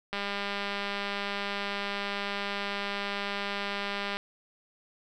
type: click train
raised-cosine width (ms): 0.3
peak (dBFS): -17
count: 813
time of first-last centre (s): 0.13-4.17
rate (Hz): 201
effects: none